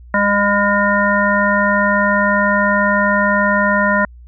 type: harmonic tone with a mistuned harmonic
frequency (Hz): 203.5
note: G#3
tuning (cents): -35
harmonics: 1 / 3 / 5 / 7 / 9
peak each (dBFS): -18 / -18 / -18 / -18 / -18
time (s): 0.14-4.05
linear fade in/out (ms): 2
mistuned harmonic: 5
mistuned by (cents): -20
effects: added 60 Hz sine -36 dBFS peak until 4.27 s